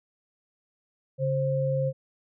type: tone pair together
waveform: sine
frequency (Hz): 139.85 / 528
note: C#3 / C5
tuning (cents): +16 / +16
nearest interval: octave + major seventh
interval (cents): 2300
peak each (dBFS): -26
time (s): 1.18-1.93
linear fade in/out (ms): 50
effects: none